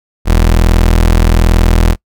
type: tone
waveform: 30% pulse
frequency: 41.2 Hz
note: E1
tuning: in tune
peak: -3 dBFS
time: 0.25-1.96 s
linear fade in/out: 50 ms
effects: noise-tail reverb RT60 0.1 s tail -24 dB re dry